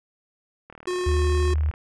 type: click train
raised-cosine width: 0.5 ms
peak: -27 dBFS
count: 41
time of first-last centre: 0.7-1.739 s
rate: 38.5 Hz
type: tone with vibrato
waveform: square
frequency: 361.8 Hz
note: F#4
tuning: 39 cents flat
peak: -25 dBFS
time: 0.87-1.54 s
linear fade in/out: 5 ms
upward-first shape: sine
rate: 19 Hz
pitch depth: 11 cents each way
type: tone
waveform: sine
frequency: 76 Hz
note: D#2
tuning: 40 cents flat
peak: -19 dBFS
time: 1.06-1.71 s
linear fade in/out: 10 ms
effects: resampled to 22050 Hz